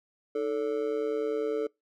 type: tone with amplitude modulation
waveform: triangle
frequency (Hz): 440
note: A4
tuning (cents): 0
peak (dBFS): -21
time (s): 0.35-1.67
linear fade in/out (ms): 5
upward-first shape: sine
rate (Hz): 130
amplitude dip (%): 85
effects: noise-tail reverb RT60 0.2 s tail -25 dB re dry